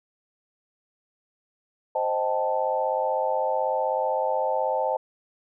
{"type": "chord", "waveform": "sine", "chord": "A half-diminished seventh", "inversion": "first", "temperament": "equal", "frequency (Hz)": [523.3, 622.3, 784, 880], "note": ["C5", "Eb5", "G5", "A5"], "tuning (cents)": [0, 0, 0, 0], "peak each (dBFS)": [-27, -28, -30, -27], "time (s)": [1.95, 4.97], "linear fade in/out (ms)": 5, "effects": []}